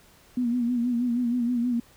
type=tone with vibrato; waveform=sine; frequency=241.6 Hz; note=B3; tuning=38 cents flat; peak=-22 dBFS; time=0.37-1.8 s; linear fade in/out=5 ms; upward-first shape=sine; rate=6.3 Hz; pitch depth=62 cents each way; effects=pink hiss -56 dBFS RMS until 1.96 s